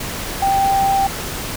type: tone in noise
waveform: sine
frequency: 784 Hz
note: G5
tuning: in tune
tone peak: -13 dBFS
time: 0.42-1.07 s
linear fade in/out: 5 ms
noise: pink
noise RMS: -26 dBFS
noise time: 0-1.56 s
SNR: +10 dB
effects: none